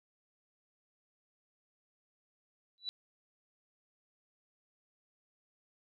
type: tone with exponential growth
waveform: sine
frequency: 3951 Hz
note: B7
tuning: in tune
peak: -31 dBFS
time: 2.78-2.89 s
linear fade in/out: 0 ms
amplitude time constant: 22 ms
effects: none